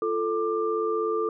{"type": "tone cluster", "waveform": "sine", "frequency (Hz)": [344.5, 440.6, 1188], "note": ["F4", "A4", "D6"], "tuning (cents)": [-24, 2, 20], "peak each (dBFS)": [-31, -25, -30], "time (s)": [0.02, 1.29], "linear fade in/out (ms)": 2, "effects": []}